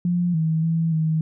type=tone with pitch steps; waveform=sine; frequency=175.7 / 160 / 164 / 158.5 Hz; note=F3 / D#3 / E3 / D#3; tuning=+11 / +49 / -9 / +32 cents; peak=-18 dBFS; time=0.05-1.21 s; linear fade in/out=2 ms; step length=290 ms; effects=none